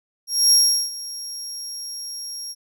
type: tone with ADSR envelope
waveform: 30% pulse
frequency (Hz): 5588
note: F8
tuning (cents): 0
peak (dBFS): -7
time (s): 0.27-2.55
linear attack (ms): 250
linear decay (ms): 380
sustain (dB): -19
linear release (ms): 39
effects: none